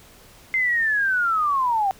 sine linear sweep, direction down, 2093 to 754 Hz, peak -18 dBFS, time 0.54-1.91 s, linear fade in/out 0 ms, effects pink hiss -49 dBFS RMS until 1.99 s

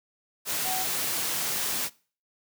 sine tone in noise, 750 Hz, F#5, 23 cents sharp, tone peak -31 dBFS, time 0.63-0.86 s, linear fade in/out 50 ms, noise white, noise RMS -29 dBFS, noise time 0.45-1.9 s, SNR -5 dB, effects noise-tail reverb RT60 0.4 s tail -22 dB re dry + high-pass 100 Hz 12 dB/octave

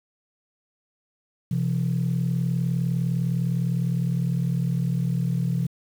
sine tone pair together, 130.2 / 170 Hz, C3 / F3, -8 / -46 cents, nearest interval perfect fourth, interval 462 cents, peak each -23 dBFS, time 1.51-5.67 s, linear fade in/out 5 ms, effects tanh soft clip ceiling -16 dBFS + 8-bit

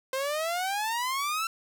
sawtooth exponential sweep, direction up, 519 to 1358 Hz, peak -24 dBFS, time 0.13-1.47 s, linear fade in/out 2 ms, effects none

